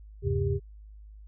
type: tone cluster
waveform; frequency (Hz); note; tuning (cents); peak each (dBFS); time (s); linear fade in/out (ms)
sine; 78.5 / 98.6 / 134 / 398.9; D#2 / G2 / C3 / G4; +16 / +11 / +42 / +30; -30; 0.22-0.6; 50
effects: added 52 Hz sine -45 dBFS peak until 1.27 s